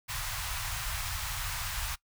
pink band-stop noise, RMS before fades -35 dBFS, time 0.08-1.96 s, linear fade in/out 20 ms, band 110 to 880 Hz, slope 24 dB/octave, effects noise-tail reverb RT60 0.1 s tail -21 dB re dry

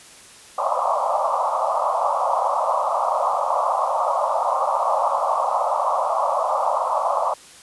white band-pass noise, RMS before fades -21 dBFS, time 0.58-7.34 s, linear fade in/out 5 ms, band 540 to 1200 Hz, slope 96 dB/octave, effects white hiss -45 dBFS RMS until 7.62 s + resampled to 24000 Hz

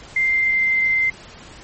sine tone with pitch glide, 2093 to 2081 Hz, C7 to C7, 0 to -10 cents, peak -15 dBFS, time 0.16-1.1 s, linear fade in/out 5 ms, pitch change -10 cents, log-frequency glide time 0.32-0.79 s, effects pink hiss -41 dBFS RMS until 1.63 s + MP3 32 kbps

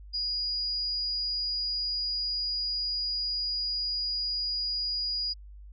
sine tone, 4889 Hz, D#8, 31 cents flat, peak -28 dBFS, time 0.13-5.34 s, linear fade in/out 20 ms, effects added 50 Hz sine -44 dBFS peak until 5.72 s

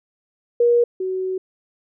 sine tone pair in turn, 476.5 / 374.5 Hz, A#4 / F#4, +38 / +21 cents, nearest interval major third, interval 417 cents, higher first, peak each -12 / -21 dBFS, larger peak first, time 0.6-0.84 / 1-1.38 s, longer second, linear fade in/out 5 ms, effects none

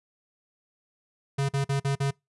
square tone bursts, 138.59 Hz, C#3, in tune, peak -24 dBFS, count 5, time 1.38-2.11 s, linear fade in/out 10 ms, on 110 ms, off 45 ms, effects noise-tail reverb RT60 0.2 s tail -25 dB re dry + resampled to 24000 Hz

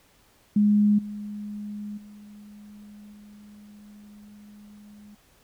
sine tone with level steps, 207.7 Hz, G#3, in tune, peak -16 / -32 / -43 / -45 dBFS, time 0.56-5.15 s, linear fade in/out 5 ms, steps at 0.98 / 1.97 / 3.12 s, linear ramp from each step 10 ms, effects pink hiss -60 dBFS RMS until 5.43 s

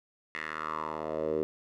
10% pulse tone with band-pass filter sweep, 78 Hz, D#2, 5 cents sharp, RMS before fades -34 dBFS, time 0.35-1.43 s, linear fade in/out 0 ms, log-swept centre 2000 to 410 Hz, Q 3.8, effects none

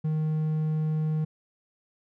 triangle tone, 155.6 Hz, D#3, in tune, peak -22 dBFS, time 0.04-1.25 s, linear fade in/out 10 ms, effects none

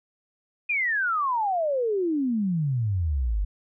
sine exponential sweep, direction down, 2489 to 46.3 Hz, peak -22 dBFS, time 0.69-3.45 s, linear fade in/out 10 ms, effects none

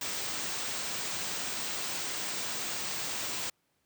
white band-stop noise, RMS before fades -35 dBFS, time 0.01-3.5 s, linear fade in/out 5 ms, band 8900 to 16000 Hz, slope 96 dB/octave, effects pink hiss -75 dBFS RMS until 3.85 s + high-pass 100 Hz 12 dB/octave

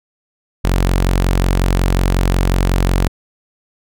sawtooth tone, 45.5 Hz, F#1, 28 cents flat, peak -8 dBFS, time 0.64-3.08 s, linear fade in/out 10 ms, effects none

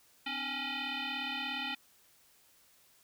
sine tone with frequency modulation, 294 Hz, D4, 2 cents sharp, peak -34 dBFS, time 0.26-1.75 s, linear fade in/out 5 ms, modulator 551 Hz, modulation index 6.1, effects white hiss -65 dBFS RMS until 3.03 s

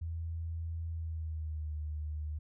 sine tone with pitch glide, 82.41 to 76.01 Hz, E2 to D#2, 0 to -40 cents, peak -35 dBFS, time 0.01-2.39 s, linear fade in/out 10 ms, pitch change -140 cents, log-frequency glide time 0.9-1.74 s, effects none

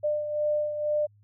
sine beating tone pair, 598 / 600.1 Hz, D5 / D5, +31 / +37 cents, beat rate 2.1 Hz, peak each -25 / -33 dBFS, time 0.03-1.07 s, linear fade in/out 20 ms, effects added 103 Hz sine -56 dBFS peak until 1.23 s

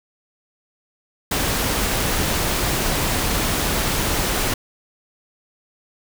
pink noise, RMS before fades -21 dBFS, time 1.31-4.54 s, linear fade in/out 5 ms, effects none

